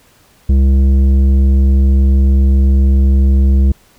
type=tone with tanh clipping; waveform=triangle; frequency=67.3 Hz; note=C2; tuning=49 cents sharp; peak=-8 dBFS; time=0.49-3.72 s; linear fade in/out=5 ms; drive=14 dB; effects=pink hiss -49 dBFS RMS until 3.98 s